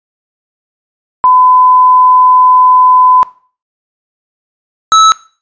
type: tone pair in turn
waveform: sine / square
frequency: 1009 / 1303.4 Hz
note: B5 / E6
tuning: +37 / -20 cents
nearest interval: major third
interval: 443 cents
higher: second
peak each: -3 dBFS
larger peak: neither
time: 1.24-3.23 / 4.92-5.12 s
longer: first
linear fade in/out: 0 ms
effects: noise-tail reverb RT60 0.4 s tail -19 dB re dry + resampled to 16000 Hz